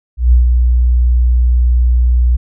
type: tone with ADSR envelope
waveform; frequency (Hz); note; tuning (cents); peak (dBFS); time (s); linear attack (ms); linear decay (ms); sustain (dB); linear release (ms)
sine; 60.8; B1; -26; -3; 0.17-2.37; 150; 130; -4; 16
effects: none